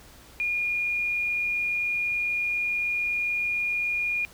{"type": "tone", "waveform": "sine", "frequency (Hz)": 2429, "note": "D#7", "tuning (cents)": -42, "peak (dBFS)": -24, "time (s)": [0.4, 4.25], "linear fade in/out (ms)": 0, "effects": ["added 60 Hz sine -56 dBFS peak until 4.33 s", "pink hiss -51 dBFS RMS until 4.33 s"]}